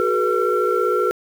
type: tone cluster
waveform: sine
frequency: 370.3 / 425.4 / 483.1 / 1357 Hz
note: F#4 / G#4 / B4 / E6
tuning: +1 / +42 / -38 / +50 cents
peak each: -21 dBFS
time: 0-1.11 s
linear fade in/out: 0 ms
effects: tanh soft clip ceiling -8 dBFS + 7-bit